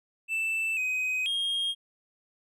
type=tone with pitch steps; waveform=triangle; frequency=2650 / 2515 / 3241 Hz; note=E7 / D#7 / G#7; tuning=+9 / +18 / -43 cents; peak=-25 dBFS; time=0.28-1.75 s; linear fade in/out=50 ms; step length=490 ms; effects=none